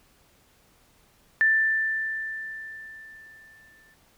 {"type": "tone with exponential decay", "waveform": "sine", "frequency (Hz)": 1771, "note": "A6", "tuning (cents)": 11, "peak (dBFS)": -16, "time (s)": [1.41, 3.94], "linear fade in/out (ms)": 0, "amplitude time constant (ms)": 550, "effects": ["pink hiss -61 dBFS RMS until 4.17 s"]}